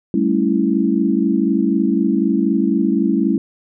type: chord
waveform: sine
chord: A dominant seventh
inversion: third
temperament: equal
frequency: 196 / 220 / 277.2 / 329.6 Hz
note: G3 / A3 / C#4 / E4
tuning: 0 / 0 / 0 / 0 cents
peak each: -19 dBFS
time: 0.14-3.38 s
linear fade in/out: 2 ms
effects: none